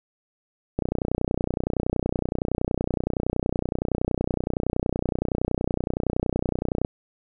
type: click train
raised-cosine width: 2 ms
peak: -10 dBFS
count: 187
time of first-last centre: 0.79-6.849 s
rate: 30.7 Hz
effects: none